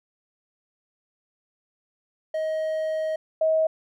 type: tone pair in turn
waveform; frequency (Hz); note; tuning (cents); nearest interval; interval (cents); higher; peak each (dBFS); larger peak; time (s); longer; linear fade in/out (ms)
triangle / sine; 630 / 636.2; D#5 / D#5; +21 / +38; unison; 17; second; -22 / -18; second; 2.34-3.16 / 3.41-3.67; first; 5
effects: none